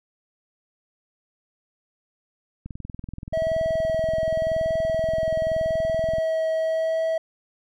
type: click train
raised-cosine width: 5 ms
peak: -22 dBFS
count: 75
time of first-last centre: 2.66-6.184 s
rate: 21 Hz
type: tone with vibrato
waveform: triangle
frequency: 645 Hz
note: E5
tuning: 38 cents flat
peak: -19 dBFS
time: 3.33-7.18 s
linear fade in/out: 5 ms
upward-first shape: triangle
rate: 0.87 Hz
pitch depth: 10 cents each way
effects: none